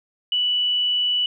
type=tone; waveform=sine; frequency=2960 Hz; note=F#7; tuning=in tune; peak=-18 dBFS; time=0.32-1.26 s; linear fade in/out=2 ms; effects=none